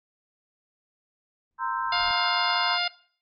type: noise with exponential growth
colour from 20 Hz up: brown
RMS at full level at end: -43 dBFS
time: 1.51-2.11 s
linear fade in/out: 0 ms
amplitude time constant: 130 ms
type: chord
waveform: sine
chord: C dominant seventh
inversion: third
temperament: equal with one note detuned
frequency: 932.3 / 1037.5 / 1318.5 / 1568 Hz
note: Bb5 / C6 / E6 / G6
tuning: 0 / -15 / 0 / 0 cents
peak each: -30 / -29 / -34 / -34 dBFS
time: 1.58-2.79 s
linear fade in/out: 50 ms
type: harmonic tone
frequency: 705 Hz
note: F5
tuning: 16 cents sharp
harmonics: 1 / 2 / 3 / 4 / 5 / 6 / 7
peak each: -31 / -31 / -31 / -31 / -31 / -31 / -31 dBFS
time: 1.92-2.88 s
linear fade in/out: 5 ms
effects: noise-tail reverb RT60 0.5 s tail -20 dB re dry + MP3 32 kbps